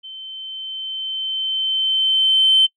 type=tone with level ramp; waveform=sine; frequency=3087 Hz; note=G7; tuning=27 cents flat; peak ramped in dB=-32 to -8 dBFS; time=0.03-2.67 s; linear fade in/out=20 ms; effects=noise-tail reverb RT60 0.1 s tail -25 dB re dry + tanh soft clip ceiling -5 dBFS